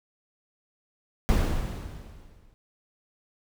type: noise with exponential decay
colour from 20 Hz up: brown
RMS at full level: -19 dBFS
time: 1.29-2.54 s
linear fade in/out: 0 ms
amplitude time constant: 270 ms
effects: none